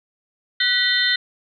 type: tone cluster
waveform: sine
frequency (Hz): 1495 / 1944 / 3077 / 3620 / 4115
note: F#6 / B6 / G7 / A7 / C8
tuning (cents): +17 / -28 / -33 / +48 / -30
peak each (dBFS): -25 / -20 / -26 / -22 / -23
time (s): 0.6-1.16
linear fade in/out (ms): 5
effects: none